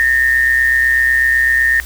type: tone with amplitude modulation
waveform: sine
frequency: 1827 Hz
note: A#6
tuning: 35 cents flat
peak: -7 dBFS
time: 0-1.8 s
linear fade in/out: 0 ms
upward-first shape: sine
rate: 128 Hz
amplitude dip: 60%
effects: added 60 Hz sine -29 dBFS peak until 1.85 s + white hiss -34 dBFS RMS until 1.85 s